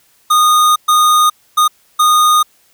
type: tone bursts at uneven times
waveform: square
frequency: 1231 Hz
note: D#6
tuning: 19 cents flat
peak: -8 dBFS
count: 4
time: 0.3-0.76 / 0.88-1.3 / 1.57-1.68 / 1.99-2.43 s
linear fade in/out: 10 ms
effects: white hiss -53 dBFS RMS until 2.73 s